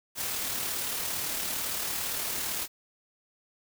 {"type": "noise with amplitude modulation", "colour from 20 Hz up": "white", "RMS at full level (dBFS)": -31, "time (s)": [0.15, 2.68], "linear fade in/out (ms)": 50, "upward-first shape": "sine", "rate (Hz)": 37.7, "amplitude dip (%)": 30, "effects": []}